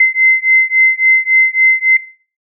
sine beating tone pair, 2064 / 2067.6 Hz, C7 / C7, -24 / -21 cents, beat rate 3.6 Hz, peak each -10 dBFS, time 0-1.97 s, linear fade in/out 5 ms, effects noise-tail reverb RT60 0.4 s tail -17 dB re dry

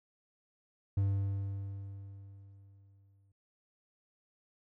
triangle tone with exponential decay, 98.6 Hz, G2, 11 cents sharp, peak -24 dBFS, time 0.97-3.32 s, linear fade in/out 5 ms, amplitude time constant 510 ms, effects none

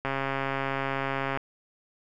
click train, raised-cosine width 0.5 ms, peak -14 dBFS, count 181, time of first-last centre 0.05-1.374 s, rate 136 Hz, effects none

